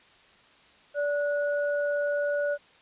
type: tone pair together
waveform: sine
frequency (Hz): 580 / 1461.5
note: D5 / F#6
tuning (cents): -22 / -22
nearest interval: octave + major third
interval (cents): 1600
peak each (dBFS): -25 / -33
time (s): 0.94-2.58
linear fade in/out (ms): 50
effects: white hiss -57 dBFS RMS until 2.81 s + resampled to 8000 Hz